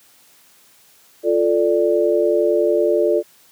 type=chord; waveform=sine; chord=D minor; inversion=first; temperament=equal; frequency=349.2 / 440 / 587.3 Hz; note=F4 / A4 / D5; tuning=0 / 0 / 0 cents; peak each=-18 dBFS; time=1.23-3.23 s; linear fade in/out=50 ms; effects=white hiss -52 dBFS RMS until 3.51 s + high-pass 100 Hz 12 dB/octave